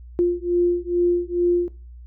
sine beating tone pair, 349.2 / 351.5 Hz, F4 / F4, 0 / +11 cents, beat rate 2.3 Hz, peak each -20 dBFS, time 0.19-1.68 s, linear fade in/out 0 ms, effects noise-tail reverb RT60 0.3 s tail -17 dB re dry + added 60 Hz sine -38 dBFS peak until 2.06 s

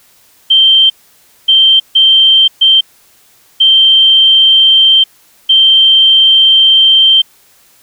sine tone bursts at uneven times, 3136 Hz, G7, in tune, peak -3 dBFS, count 6, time 0.5-0.9 / 1.48-1.8 / 1.95-2.48 / 2.61-2.81 / 3.6-5.04 / 5.49-7.22 s, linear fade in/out 10 ms, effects white hiss -47 dBFS RMS until 7.82 s

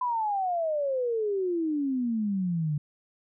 sine exponential sweep, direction down, 1015 to 144.3 Hz, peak -25 dBFS, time 0.01-2.78 s, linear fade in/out 5 ms, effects none

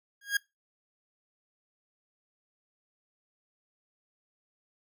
40% pulse tone with exponential growth, 1634 Hz, G#6, 29 cents flat, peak -20 dBFS, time 0.21-0.37 s, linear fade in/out 5 ms, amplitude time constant 34 ms, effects noise-tail reverb RT60 0.2 s tail -22 dB re dry + MP3 96 kbps

